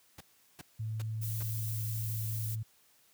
pink noise bursts, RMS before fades -46 dBFS, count 4, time 0.18-1.428 s, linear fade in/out 5 ms, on 27 ms, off 380 ms
sine tone, 110 Hz, A2, in tune, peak -33 dBFS, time 0.79-2.63 s, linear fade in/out 10 ms
violet noise, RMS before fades -41 dBFS, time 1.21-2.56 s, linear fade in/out 20 ms
effects white hiss -66 dBFS RMS until 3.13 s + high-pass 60 Hz 12 dB/octave

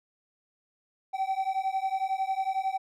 triangle beating tone pair, 763 / 774 Hz, G5 / G5, -47 / -22 cents, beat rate 11 Hz, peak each -28 dBFS, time 1.13-2.78 s, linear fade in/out 20 ms, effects none

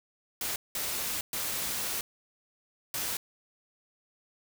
white noise bursts at uneven times, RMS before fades -33 dBFS, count 4, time 0.41-0.56 / 0.75-1.21 / 1.33-2.01 / 2.94-3.17 s, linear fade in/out 2 ms, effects none

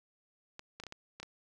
clicks, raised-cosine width 0.2 ms, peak -27 dBFS, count 7, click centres 0.594 / 0.8 / 0.837 / 0.867 / 0.924 / 1.2 / 1.23 s, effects none

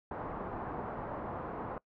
white low-pass noise, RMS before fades -40 dBFS, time 0.11-1.78 s, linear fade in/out 2 ms, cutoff 1100 Hz, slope 24 dB/octave, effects noise-tail reverb RT60 0.1 s tail -23 dB re dry

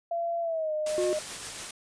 sine tone with pitch glide, 680 to 612.9 Hz, F5 to D#5, -46 to -26 cents, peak -27 dBFS, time 0.11-1.19 s, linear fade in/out 5 ms, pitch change -180 cents, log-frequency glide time 0.41-0.73 s
white noise with tremolo, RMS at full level -36 dBFS, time 0.86-1.71 s, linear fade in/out 5 ms, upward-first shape triangle, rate 7 Hz, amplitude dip 30%
triangle tone, 362 Hz, F#4, 38 cents flat, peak -24 dBFS, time 0.98-1.13 s, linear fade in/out 0 ms
effects resampled to 22050 Hz

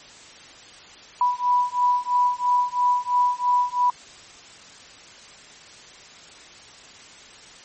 sine beating tone pair, 983 / 986 Hz, B5 / B5, -8 / -3 cents, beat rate 3 Hz, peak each -21 dBFS, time 1.21-3.9 s, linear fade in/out 2 ms, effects white hiss -45 dBFS RMS until 7.64 s + MP3 32 kbps

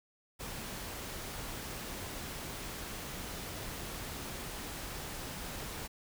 pink noise, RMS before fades -42 dBFS, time 0.39-5.88 s, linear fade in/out 20 ms, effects none

